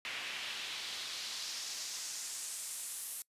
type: noise with band-pass filter sweep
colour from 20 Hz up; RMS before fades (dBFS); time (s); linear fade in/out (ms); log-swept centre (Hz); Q
pink; -42; 0.05-3.22; 0; 2500 to 11000; 1.7
effects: noise-tail reverb RT60 0.1 s tail -23 dB re dry + resampled to 32000 Hz